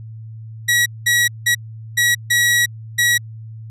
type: tone bursts at uneven times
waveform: sawtooth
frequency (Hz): 1919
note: A#6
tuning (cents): +50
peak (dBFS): -9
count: 6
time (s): 0.68-0.86 / 1.06-1.28 / 1.46-1.55 / 1.97-2.15 / 2.3-2.66 / 2.98-3.18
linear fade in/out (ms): 10
effects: added 111 Hz sine -31 dBFS peak until 3.7 s + resampled to 32000 Hz